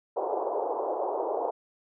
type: band-pass noise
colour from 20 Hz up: pink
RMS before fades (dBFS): -30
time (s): 0.16-1.51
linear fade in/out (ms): 10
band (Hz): 380 to 940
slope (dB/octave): 48
effects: none